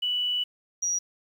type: tone pair in turn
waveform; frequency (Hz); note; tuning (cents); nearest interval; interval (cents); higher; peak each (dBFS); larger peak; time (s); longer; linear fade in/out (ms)
sine; 2960 / 5761; F#7 / F#8; 0 / -47; octave; 1153; second; -24; neither; 0.02-0.44 / 0.82-0.99; first; 10
effects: 9-bit